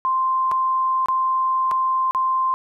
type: tone with dropouts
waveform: sine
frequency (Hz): 1045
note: C6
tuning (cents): -2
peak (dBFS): -17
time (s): 0.05-2.54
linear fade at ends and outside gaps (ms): 0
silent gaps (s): 0.514-0.518 / 1.059-1.085 / 1.712-1.716 / 2.11-2.148
effects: none